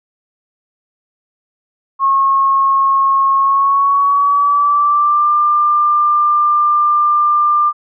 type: tone with pitch glide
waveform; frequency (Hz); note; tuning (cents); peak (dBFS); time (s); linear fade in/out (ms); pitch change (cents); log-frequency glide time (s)
sine; 1088 to 1193.3; C#6 to D6; -33 to +27; -9; 1.99-7.73; 50; +160; 3.35-5.32
effects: none